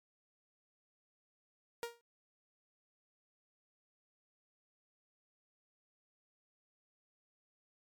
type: tone with exponential decay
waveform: sawtooth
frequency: 470 Hz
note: A#4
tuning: 14 cents sharp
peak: -31 dBFS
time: 1.83-2.01 s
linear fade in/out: 0 ms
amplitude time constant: 38 ms
effects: MP3 96 kbps